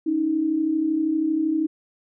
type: tone pair together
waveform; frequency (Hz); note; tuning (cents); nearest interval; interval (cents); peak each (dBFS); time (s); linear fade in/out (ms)
sine; 284.1 / 316.8; C#4 / D#4; +43 / +31; major second; 188; -27 / -20; 0.06-1.67; 10
effects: none